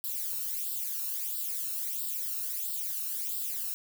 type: noise with flanger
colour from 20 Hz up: violet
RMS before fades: -34 dBFS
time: 0.04-3.74 s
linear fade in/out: 0 ms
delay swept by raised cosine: 0.23 to 0.75 ms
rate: 1.5 Hz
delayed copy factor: +0.75
effects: none